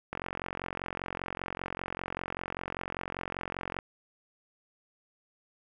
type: click train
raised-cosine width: 0.5 ms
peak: -19 dBFS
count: 166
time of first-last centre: 0.13-3.789 s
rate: 45.1 Hz
effects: none